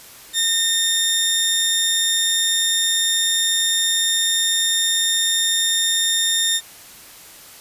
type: tone pair together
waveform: 20% pulse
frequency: 1823 / 3646 Hz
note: A#6 / A#7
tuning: -39 / -39 cents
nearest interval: octave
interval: 1200 cents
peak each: -19 / -13 dBFS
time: 0.33-6.61 s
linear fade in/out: 50 ms
effects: white hiss -42 dBFS RMS until 7.6 s + resampled to 32000 Hz